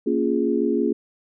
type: chord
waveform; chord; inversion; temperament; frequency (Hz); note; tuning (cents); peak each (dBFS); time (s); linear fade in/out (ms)
sine; Bb minor seventh; none; equal with one note detuned; 233.1 / 279.4 / 349.2 / 415.3; Bb3 / Db4 / F4 / Ab4; 0 / +14 / 0 / 0; -24; 0.06-0.93; 10
effects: none